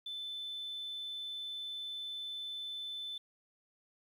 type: tone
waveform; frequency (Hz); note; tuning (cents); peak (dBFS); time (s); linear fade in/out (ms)
sine; 3520; A7; 0; -38; 0.06-3.18; 5
effects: tanh soft clip ceiling -34 dBFS + 11-bit